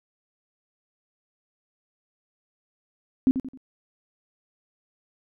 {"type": "tone with echo", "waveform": "sine", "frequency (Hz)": 261.6, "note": "C4", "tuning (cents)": 0, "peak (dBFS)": -14, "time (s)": [3.27, 3.31], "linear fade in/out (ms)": 0, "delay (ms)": 88, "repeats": 3, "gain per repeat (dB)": -9, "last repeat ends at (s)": 3.574, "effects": []}